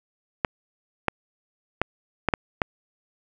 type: clicks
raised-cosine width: 0.5 ms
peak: -5 dBFS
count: 6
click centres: 0.448 / 1.083 / 1.816 / 2.287 / 2.338 / 2.618 s
effects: none